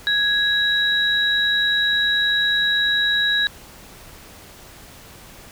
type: tone pair together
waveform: sine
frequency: 1661.2 / 3870 Hz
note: G#6 / B7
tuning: 0 / -36 cents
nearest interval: octave + minor third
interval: 1464 cents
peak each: -19 dBFS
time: 0.07-3.47 s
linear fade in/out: 0 ms
effects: pink hiss -43 dBFS RMS until 5.51 s